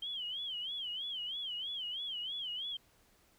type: tone with vibrato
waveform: sine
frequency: 3136 Hz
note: G7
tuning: in tune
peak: -37 dBFS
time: 0.02-2.77 s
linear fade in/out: 5 ms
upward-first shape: sine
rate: 3.1 Hz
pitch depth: 150 cents each way
effects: pink hiss -68 dBFS RMS until 3.38 s